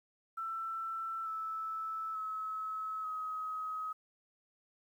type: tone with pitch steps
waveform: sine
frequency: 1334 / 1311.8 / 1290 / 1268.6 Hz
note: E6 / E6 / E6 / D#6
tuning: +20 / -9 / -38 / +33 cents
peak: -36 dBFS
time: 0.37-3.93 s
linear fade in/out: 10 ms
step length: 890 ms
effects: 11-bit